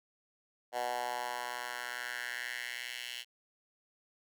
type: tone with high-pass filter sweep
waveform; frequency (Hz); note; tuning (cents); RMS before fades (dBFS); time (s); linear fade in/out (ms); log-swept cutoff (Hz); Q
10% pulse; 122.4; B2; -15; -39; 0.72-3.25; 50; 690 to 2800; 2.9
effects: none